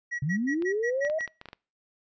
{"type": "tone bursts", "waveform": "triangle", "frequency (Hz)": 1920, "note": "B6", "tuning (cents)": -49, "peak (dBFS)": -27, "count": 7, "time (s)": [0.11, 1.267], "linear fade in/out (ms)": 20, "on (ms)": 83, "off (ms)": 96}
{"type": "linear sweep", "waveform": "sine", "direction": "up", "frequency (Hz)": [130.81, 648], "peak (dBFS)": -25, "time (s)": [0.22, 1.19], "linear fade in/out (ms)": 5}
{"type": "clicks", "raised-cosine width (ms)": 0.3, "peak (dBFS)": -26, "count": 9, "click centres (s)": [0.623, 1.05, 1.099, 1.208, 1.277, 1.414, 1.457, 1.487, 1.531]}
{"effects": ["noise-tail reverb RT60 0.4 s tail -26 dB re dry", "resampled to 16000 Hz"]}